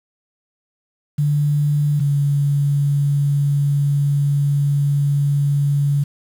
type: tone pair in turn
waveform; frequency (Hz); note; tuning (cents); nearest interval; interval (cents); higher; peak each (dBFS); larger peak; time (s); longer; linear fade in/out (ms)
sine; 146.83 / 142.57; D3 / C#3; 0 / +49; minor second; 51; first; -14 / -14; neither; 1.18-2 / 2-6.04; second; 10
effects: 7-bit